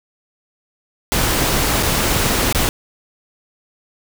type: noise with dropouts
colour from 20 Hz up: pink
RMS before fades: -17 dBFS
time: 1.12-2.69 s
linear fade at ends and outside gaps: 0 ms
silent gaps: 1.826-1.831 / 2.526-2.548 s
effects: none